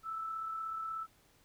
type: tone with amplitude modulation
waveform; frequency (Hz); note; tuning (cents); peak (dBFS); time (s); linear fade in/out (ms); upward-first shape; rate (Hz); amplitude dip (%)
sine; 1317; E6; -2; -35; 0.03-1.07; 50; sine; 36.5; 35
effects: pink hiss -67 dBFS RMS until 1.44 s